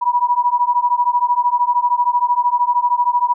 sine beating tone pair, 966 / 979 Hz, B5 / B5, -39 / -15 cents, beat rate 13 Hz, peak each -16 dBFS, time 0.01-3.34 s, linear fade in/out 20 ms, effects none

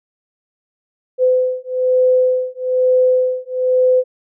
sine beating tone pair, 508 / 509.1 Hz, B4 / C5, +49 / -47 cents, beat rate 1.1 Hz, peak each -15 dBFS, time 1.18-4.04 s, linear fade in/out 50 ms, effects none

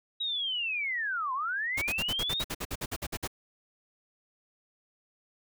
sine linear two-way sweep, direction down then up, 3859 to 997 to 3859 Hz, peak -29 dBFS, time 0.2-2.43 s, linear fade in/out 10 ms, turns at 1.33 s
pink noise bursts, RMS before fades -34 dBFS, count 15, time 1.77-3.276 s, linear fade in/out 10 ms, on 50 ms, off 54 ms
effects none

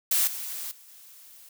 blue noise with level steps, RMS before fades -23 / -35 / -52 / -50 dBFS, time 0.11-1.49 s, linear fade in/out 5 ms, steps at 0.27 / 0.71 / 0.88 s, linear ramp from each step 5 ms, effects none

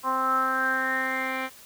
10% pulse tone with low-pass filter sweep, 261.8 Hz, C4, 1 cent sharp, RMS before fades -26 dBFS, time 0.03-1.5 s, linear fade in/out 50 ms, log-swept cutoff 1100 to 2500 Hz, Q 8.7, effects white hiss -49 dBFS RMS until 1.65 s

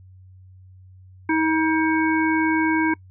harmonic tone, 317.9 Hz, D#4, 37 cents sharp, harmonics 1 / 3 / 5 / 7, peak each -19 / -24 / -26 / -27 dBFS, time 1.29-2.94 s, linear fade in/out 5 ms, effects noise-tail reverb RT60 0.1 s tail -25 dB re dry + added 93 Hz sine -44 dBFS peak until 3.1 s

